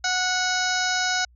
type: harmonic tone with a mistuned harmonic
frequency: 735 Hz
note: F#5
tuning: 12 cents flat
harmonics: 1 / 2 / 3 / 4 / 5 / 6 / 7 / 8 / 9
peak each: -28 / -25 / -33 / -37 / -31 / -34 / -30 / -35 / -32 dBFS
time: 0.04-1.25 s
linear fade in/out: 5 ms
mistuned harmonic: 5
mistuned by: +88 cents
effects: added 60 Hz sine -52 dBFS peak until 1.35 s